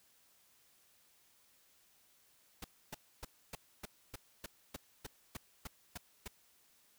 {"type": "noise bursts", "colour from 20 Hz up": "pink", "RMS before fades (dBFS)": -44, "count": 13, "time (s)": [2.62, 6.279], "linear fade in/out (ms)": 5, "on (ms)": 23, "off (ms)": 280, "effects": ["white hiss -69 dBFS RMS until 6.98 s"]}